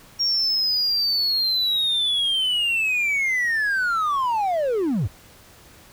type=linear sweep; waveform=triangle; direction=down; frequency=5588 to 75 Hz; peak=-17 dBFS; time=0.19-5.08 s; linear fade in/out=20 ms; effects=tanh soft clip ceiling -13 dBFS + pink hiss -49 dBFS RMS until 5.92 s